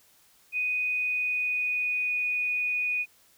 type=tone with pitch glide; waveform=sine; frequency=2490 to 2473 Hz; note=D#7 to D#7; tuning=+1 to -11 cents; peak=-25 dBFS; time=0.52-3.06 s; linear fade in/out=50 ms; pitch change=-12 cents; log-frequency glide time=0.88-2.16 s; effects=white hiss -61 dBFS RMS until 3.37 s